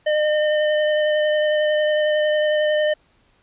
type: tone with vibrato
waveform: square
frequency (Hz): 607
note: D#5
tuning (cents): -43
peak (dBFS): -17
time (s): 0.06-2.94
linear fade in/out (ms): 10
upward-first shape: sine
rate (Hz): 11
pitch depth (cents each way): 11
effects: pink hiss -60 dBFS RMS until 3.42 s + resampled to 8000 Hz